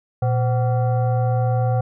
sine tone with frequency modulation, 118.4 Hz, A#2, 27 cents sharp, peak -16 dBFS, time 0.22-1.81 s, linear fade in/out 5 ms, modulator 634 Hz, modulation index 0.68, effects none

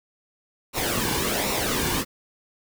pink noise with flanger, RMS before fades -25 dBFS, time 0.73-2.05 s, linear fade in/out 50 ms, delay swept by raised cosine 0.62 to 1.58 ms, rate 1.3 Hz, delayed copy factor -0.6, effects none

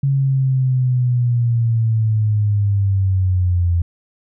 sine linear sweep, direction down, 138.59 to 85 Hz, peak -13 dBFS, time 0.03-3.82 s, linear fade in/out 5 ms, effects none

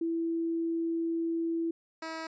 sine / 10% pulse tone pair in turn, 331.5 / 322.6 Hz, E4 / E4, +10 / -37 cents, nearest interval unison, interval 47 cents, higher first, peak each -28 dBFS, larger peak neither, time 0.01-1.71 / 2.02-2.27 s, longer first, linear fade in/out 5 ms, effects resampled to 16000 Hz

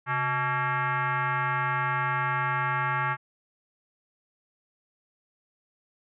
sine tone with frequency modulation, 134.9 Hz, C#3, 47 cents flat, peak -24 dBFS, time 0.06-3.17 s, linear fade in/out 50 ms, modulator 500 Hz, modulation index 3.6, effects none

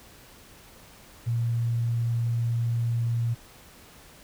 sine tone, 117.2 Hz, A#2, 10 cents sharp, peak -23 dBFS, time 1.26-3.35 s, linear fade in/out 20 ms, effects pink hiss -51 dBFS RMS until 4.23 s

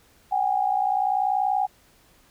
sine tone pair together, 755 / 815.4 Hz, F#5 / G#5, +35 / -32 cents, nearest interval minor second, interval 133 cents, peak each -23 dBFS, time 0.31-1.67 s, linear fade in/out 20 ms, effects pink hiss -58 dBFS RMS until 2.3 s

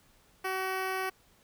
10% pulse tone with notch filter, 377.8 Hz, F#4, 36 cents sharp, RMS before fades -33 dBFS, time 0.44-1.1 s, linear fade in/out 10 ms, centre 7000 Hz, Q 1, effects pink hiss -64 dBFS RMS until 1.43 s

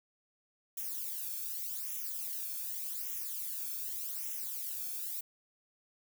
violet noise with flanger, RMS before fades -39 dBFS, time 0.77-5.21 s, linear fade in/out 5 ms, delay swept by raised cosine 0.22 to 1.03 ms, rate 0.85 Hz, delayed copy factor -0.85, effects none

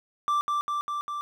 triangle tone with echo, 1174.7 Hz, D6, in tune, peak -20 dBFS, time 0.28-0.41 s, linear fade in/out 0 ms, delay 200 ms, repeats 4, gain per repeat -2 dB, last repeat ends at 1.21 s, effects none

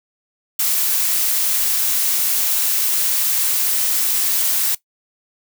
blue noise, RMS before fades -18 dBFS, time 0.59-4.75 s, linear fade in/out 5 ms, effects noise-tail reverb RT60 0.1 s tail -18 dB re dry

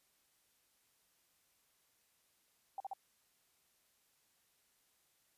sine tone bursts, 780 Hz, G5, 9 cents flat, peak -39 dBFS, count 3, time 2.78-2.934 s, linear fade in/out 2 ms, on 22 ms, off 44 ms, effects white hiss -75 dBFS RMS until 5.37 s + resampled to 32000 Hz

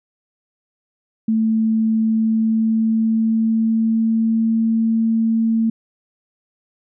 sine tone with pitch glide, 221.6 to 225.2 Hz, A3 to A3, +13 to +40 cents, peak -14 dBFS, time 1.28-5.7 s, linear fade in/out 5 ms, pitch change +27 cents, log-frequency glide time 2.03-4.64 s, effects none

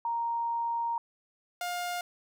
sine / sawtooth tone pair in turn, 932.3 / 707.9 Hz, A#5 / F5, 0 / +23 cents, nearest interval perfect fourth, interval 477 cents, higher first, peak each -28 dBFS, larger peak neither, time 0.05-0.98 / 1.61-2.01 s, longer first, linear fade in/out 2 ms, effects none

